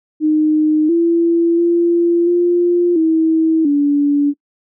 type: tone with pitch steps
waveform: sine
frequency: 307.8 / 337.3 / 342.4 / 349.6 / 321.8 / 287.6 Hz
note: D#4 / E4 / F4 / F4 / E4 / D4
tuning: -19 / +40 / -34 / +2 / -42 / -36 cents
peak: -10 dBFS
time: 0.2-4.34 s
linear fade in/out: 50 ms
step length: 690 ms
effects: noise-tail reverb RT60 0.1 s tail -24 dB re dry